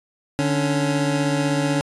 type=tone pair together; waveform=25% pulse; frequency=147.48 / 279 Hz; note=D3 / C#4; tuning=+8 / +11 cents; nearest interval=major seventh; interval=1103 cents; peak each=-18 dBFS; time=0.39-1.81 s; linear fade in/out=0 ms; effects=resampled to 24000 Hz

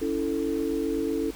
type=tone cluster; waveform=sine; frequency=282.2 / 330.1 / 442.4 Hz; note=C#4 / E4 / A4; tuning=+31 / +2 / +9 cents; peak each=-29 dBFS; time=0.01-1.31 s; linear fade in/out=10 ms; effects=added 50 Hz sine -44 dBFS peak until 1.35 s + pink hiss -45 dBFS RMS until 1.35 s

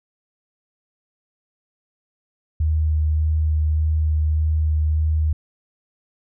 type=tone with vibrato; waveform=sine; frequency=77.5 Hz; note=D#2; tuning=6 cents flat; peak=-16 dBFS; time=2.6-5.33 s; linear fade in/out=5 ms; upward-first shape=sine; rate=1.7 Hz; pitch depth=13 cents each way; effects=none

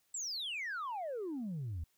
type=exponential sweep; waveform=sine; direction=down; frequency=7930 to 74 Hz; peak=-35 dBFS; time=0.14-1.84 s; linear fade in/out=5 ms; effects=tanh soft clip ceiling -35 dBFS + white hiss -75 dBFS RMS until 1.97 s

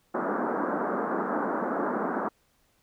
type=band-pass noise; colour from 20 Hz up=pink; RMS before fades=-29 dBFS; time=0.14-2.29 s; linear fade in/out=10 ms; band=200 to 1500 Hz; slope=48 dB/octave; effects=pink hiss -68 dBFS RMS until 2.82 s

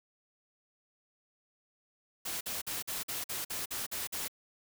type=noise bursts; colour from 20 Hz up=white; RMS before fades=-37 dBFS; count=10; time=2.25-4.282 s; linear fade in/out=10 ms; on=160 ms; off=48 ms; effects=none

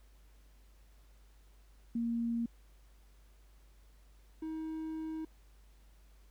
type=tone pair in turn; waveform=sine / triangle; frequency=233.1 / 317.2 Hz; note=A#3 / D#4; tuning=0 / +33 cents; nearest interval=perfect fourth; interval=533 cents; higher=second; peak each=-31 / -35 dBFS; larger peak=first; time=1.95-2.46 / 4.42-5.25 s; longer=second; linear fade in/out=5 ms; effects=added 50 Hz sine -58 dBFS peak until 6.3 s + pink hiss -70 dBFS RMS until 6.3 s

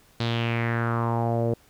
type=tone with low-pass filter sweep; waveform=sawtooth; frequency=116.54 Hz; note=A#2; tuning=in tune; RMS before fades=-25 dBFS; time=0.2-1.54 s; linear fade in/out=5 ms; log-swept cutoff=4100 to 490 Hz; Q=3.8; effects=pink hiss -58 dBFS RMS until 1.69 s

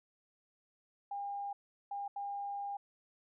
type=tone bursts at uneven times; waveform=sine; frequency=805 Hz; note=G5; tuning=46 cents sharp; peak=-37 dBFS; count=3; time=1.11-1.53 / 1.91-2.08 / 2.16-2.77 s; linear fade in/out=5 ms; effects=none

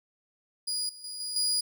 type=tone with level steps; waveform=30% pulse; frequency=4898 Hz; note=D#8; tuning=28 cents flat; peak=-26 / -42 / -34 / -30 / -22 dBFS; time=0.67-1.61 s; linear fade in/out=10 ms; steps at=0.89 / 1.04 / 1.2 / 1.36 s; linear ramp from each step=2 ms; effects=none

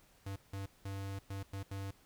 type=tone bursts at uneven times; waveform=square; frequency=98 Hz; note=G2; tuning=in tune; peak=-40 dBFS; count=6; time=0.26-0.36 / 0.53-0.66 / 0.85-1.19 / 1.3-1.43 / 1.53-1.63 / 1.71-1.91 s; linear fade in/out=5 ms; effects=pink hiss -66 dBFS RMS until 2.05 s

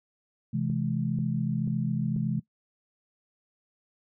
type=chord; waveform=sine; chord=C augmented; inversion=none; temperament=equal with one note detuned; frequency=130.81 / 164.81 / 212.5 Hz; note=C3 / E3 / G#3; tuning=0 / 0 / +40 cents; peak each=-30 dBFS; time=0.53-2.4 s; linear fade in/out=10 ms
type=click train; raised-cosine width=3 ms; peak=-29 dBFS; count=4; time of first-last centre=0.7-2.163 s; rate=2.05 Hz
effects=noise-tail reverb RT60 0.1 s tail -18 dB re dry

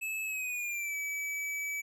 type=tone with pitch glide; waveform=square; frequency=2603 to 2292 Hz; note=E7 to D7; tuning=-22 to -43 cents; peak=-34 dBFS; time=0.01-1.82 s; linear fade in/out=20 ms; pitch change=-221 cents; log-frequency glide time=0.24-0.96 s; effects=none

